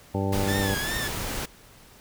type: harmonic tone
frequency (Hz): 98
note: G2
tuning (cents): 0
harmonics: 1 / 2 / 3 / 4 / 5 / 6 / 8 / 9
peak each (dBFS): -27 / -30 / -32 / -33 / -34 / -35 / -36 / -37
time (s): 0.14-0.75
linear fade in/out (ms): 10
type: noise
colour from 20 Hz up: pink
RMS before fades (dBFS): -31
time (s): 0.32-1.46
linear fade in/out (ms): 10
type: tone with vibrato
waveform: sawtooth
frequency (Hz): 1728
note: A6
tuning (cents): -32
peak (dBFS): -26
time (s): 0.48-1.08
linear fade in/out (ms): 5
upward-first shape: triangle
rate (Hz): 2.6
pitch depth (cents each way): 110
effects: pink hiss -52 dBFS RMS until 2 s